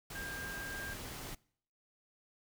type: tone in noise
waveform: sine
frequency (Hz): 1600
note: G6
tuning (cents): +35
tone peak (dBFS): -42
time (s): 0.15-0.94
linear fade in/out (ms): 5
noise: pink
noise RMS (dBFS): -45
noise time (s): 0.1-1.35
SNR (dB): 0
effects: noise-tail reverb RT60 0.6 s tail -24 dB re dry